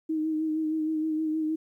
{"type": "tone with vibrato", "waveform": "sine", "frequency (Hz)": 313.4, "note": "D#4", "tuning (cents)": 13, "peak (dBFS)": -25, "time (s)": [0.09, 1.56], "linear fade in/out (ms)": 10, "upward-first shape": "sine", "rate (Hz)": 6.4, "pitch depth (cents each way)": 29, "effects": ["11-bit"]}